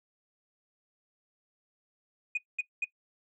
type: tone bursts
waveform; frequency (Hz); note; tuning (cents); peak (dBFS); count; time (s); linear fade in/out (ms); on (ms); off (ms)
sine; 2470; D#7; -13; -25; 3; 2.35-2.845; 5; 25; 210
effects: noise-tail reverb RT60 0.1 s tail -19 dB re dry + tanh soft clip ceiling -24 dBFS